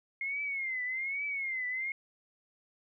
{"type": "tone with vibrato", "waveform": "sine", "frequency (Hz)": 2137, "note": "C7", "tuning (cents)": 36, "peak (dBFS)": -32, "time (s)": [0.21, 1.92], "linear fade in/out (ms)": 2, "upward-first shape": "triangle", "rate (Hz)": 1.2, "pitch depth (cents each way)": 140, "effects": []}